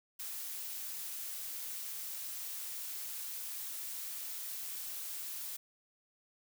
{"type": "noise", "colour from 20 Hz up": "blue", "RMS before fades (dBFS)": -42, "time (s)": [0.19, 5.57], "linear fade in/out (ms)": 10, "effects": []}